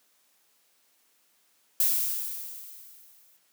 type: noise with exponential decay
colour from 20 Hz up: violet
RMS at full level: -22 dBFS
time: 1.8-3.37 s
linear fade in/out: 2 ms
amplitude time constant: 340 ms
effects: white hiss -67 dBFS RMS until 3.52 s + high-pass 200 Hz 12 dB/octave